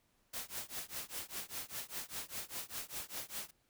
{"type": "noise with tremolo", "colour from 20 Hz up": "white", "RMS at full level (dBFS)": -40, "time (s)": [0.33, 3.51], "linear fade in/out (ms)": 10, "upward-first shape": "triangle", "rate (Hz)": 5, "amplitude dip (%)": 100, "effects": ["pink hiss -75 dBFS RMS until 3.69 s"]}